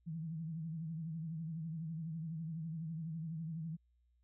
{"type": "tone with vibrato", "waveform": "sine", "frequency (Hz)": 161.5, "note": "E3", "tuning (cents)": -35, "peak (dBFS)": -39, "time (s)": [0.06, 3.77], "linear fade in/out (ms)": 20, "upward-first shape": "triangle", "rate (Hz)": 12, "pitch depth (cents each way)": 100, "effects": ["added 60 Hz sine -70 dBFS peak until 4.23 s"]}